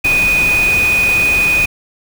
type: tone in noise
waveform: sine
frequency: 2483 Hz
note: D#7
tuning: 4 cents flat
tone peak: -10 dBFS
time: 0.04-1.66 s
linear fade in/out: 10 ms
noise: pink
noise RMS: -22 dBFS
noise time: 0.04-1.66 s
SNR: +9 dB
effects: none